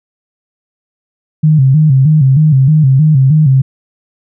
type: tone with vibrato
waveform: sine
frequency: 143.6 Hz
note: D3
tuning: 39 cents flat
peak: -4 dBFS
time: 1.43-3.62 s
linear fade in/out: 10 ms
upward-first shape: square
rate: 3.2 Hz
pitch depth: 130 cents each way
effects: none